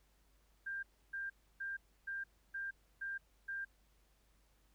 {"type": "tone bursts", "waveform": "sine", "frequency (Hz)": 1591, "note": "G6", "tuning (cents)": 25, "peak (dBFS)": -39, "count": 7, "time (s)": [0.66, 3.65], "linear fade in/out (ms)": 10, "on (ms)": 170, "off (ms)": 300, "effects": ["added 50 Hz sine -70 dBFS peak until 4.74 s", "pink hiss -75 dBFS RMS until 4.74 s"]}